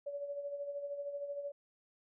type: tone with tremolo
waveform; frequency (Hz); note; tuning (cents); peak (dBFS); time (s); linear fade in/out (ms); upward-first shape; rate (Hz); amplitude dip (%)
sine; 570; C#5; +48; -36; 0.06-1.52; 10; sine; 13; 55
effects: none